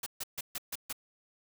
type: noise bursts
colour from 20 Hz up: white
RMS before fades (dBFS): -37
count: 6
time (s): 0.03-0.928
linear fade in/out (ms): 5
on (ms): 33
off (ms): 140
effects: none